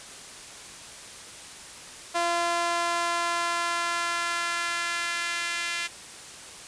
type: tone with high-pass filter sweep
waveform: sawtooth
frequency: 343 Hz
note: F4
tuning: 31 cents flat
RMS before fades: -28 dBFS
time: 2.14-5.88 s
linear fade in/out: 20 ms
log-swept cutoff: 720 to 2100 Hz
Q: 1.6
effects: white hiss -43 dBFS RMS until 6.67 s + resampled to 22050 Hz